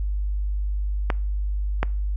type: clicks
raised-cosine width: 0.5 ms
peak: -7 dBFS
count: 2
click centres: 1.102 / 1.83 s
effects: noise-tail reverb RT60 0.5 s tail -24 dB re dry + added 50 Hz sine -22 dBFS peak until 2.16 s